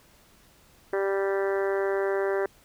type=harmonic tone; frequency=196 Hz; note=G3; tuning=in tune; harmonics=2 / 3 / 4 / 5 / 6 / 7 / 8 / 9 / 10; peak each=-25 / -31 / -37 / -39 / -41 / -41 / -38 / -40 / -43 dBFS; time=0.93-2.46 s; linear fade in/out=2 ms; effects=pink hiss -58 dBFS RMS until 2.64 s